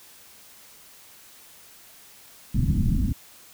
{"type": "low-pass noise", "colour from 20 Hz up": "pink", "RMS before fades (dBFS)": -22, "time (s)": [2.54, 3.13], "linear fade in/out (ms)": 10, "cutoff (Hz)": 260, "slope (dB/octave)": 48, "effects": ["white hiss -50 dBFS RMS until 3.53 s"]}